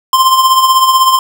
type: tone with tremolo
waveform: square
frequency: 1046.5 Hz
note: C6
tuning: in tune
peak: -4 dBFS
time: 0.13-1.19 s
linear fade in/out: 2 ms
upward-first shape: triangle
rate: 16 Hz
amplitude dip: 60%
effects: none